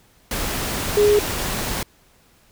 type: tone in noise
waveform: sine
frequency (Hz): 415.3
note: G#4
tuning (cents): 0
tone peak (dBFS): -12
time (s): 0.97-1.19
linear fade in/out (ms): 2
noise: pink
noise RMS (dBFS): -25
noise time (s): 0.31-1.83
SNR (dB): +10
effects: pink hiss -56 dBFS RMS until 2.51 s